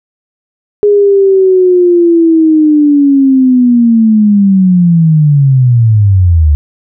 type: linear sweep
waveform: sine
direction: down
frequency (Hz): 415.3 to 71.8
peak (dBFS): -3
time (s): 0.83-6.55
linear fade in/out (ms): 0
effects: none